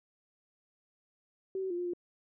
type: tone with pitch steps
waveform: sine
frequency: 381.9 / 379 / 348.8 / 354.7 / 350.7 Hz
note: G4 / F#4 / F4 / F4 / F4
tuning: -45 / +42 / -2 / +27 / +7 cents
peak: -32 dBFS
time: 1.55-1.935 s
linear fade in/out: 2 ms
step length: 77 ms
effects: none